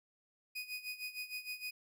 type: tone with tremolo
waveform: 30% pulse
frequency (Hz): 2489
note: D#7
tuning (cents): 0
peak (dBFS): -36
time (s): 0.55-1.71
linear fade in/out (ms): 10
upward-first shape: sine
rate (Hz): 6.5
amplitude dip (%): 80
effects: none